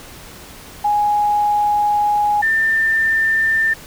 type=tone pair in turn; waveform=sine; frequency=830.6 / 1790.7 Hz; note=G#5 / A6; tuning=0 / +30 cents; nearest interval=octave + minor second; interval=1330 cents; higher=second; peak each=-13 / -13 dBFS; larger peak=neither; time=0.84-2.42 / 2.42-3.74 s; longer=first; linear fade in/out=10 ms; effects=pink hiss -38 dBFS RMS until 3.86 s